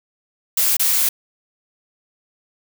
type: noise with dropouts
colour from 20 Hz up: blue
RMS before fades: -17 dBFS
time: 0.57-1.09 s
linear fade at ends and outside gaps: 5 ms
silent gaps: 0.768-0.795 s
effects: none